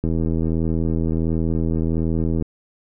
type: click train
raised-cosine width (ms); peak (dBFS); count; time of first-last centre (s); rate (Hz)
3; -10; 195; 0.04-2.423; 81.4
effects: none